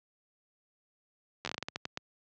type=slowing click train; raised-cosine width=0.2 ms; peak=-17 dBFS; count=12; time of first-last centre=1.45-1.974 s; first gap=11 ms; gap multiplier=1.27; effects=high-pass 100 Hz 12 dB/octave + low-pass 6000 Hz 12 dB/octave